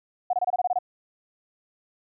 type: tone bursts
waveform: sine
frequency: 727 Hz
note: F#5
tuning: 31 cents flat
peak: -20 dBFS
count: 9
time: 0.3-0.788 s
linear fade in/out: 5 ms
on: 32 ms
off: 25 ms
effects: none